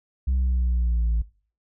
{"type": "linear sweep", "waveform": "sine", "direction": "down", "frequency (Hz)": [65.41, 55], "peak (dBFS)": -17, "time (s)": [0.27, 1.22], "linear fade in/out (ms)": 10, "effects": ["noise-tail reverb RT60 0.4 s tail -21 dB re dry", "tanh soft clip ceiling -18 dBFS"]}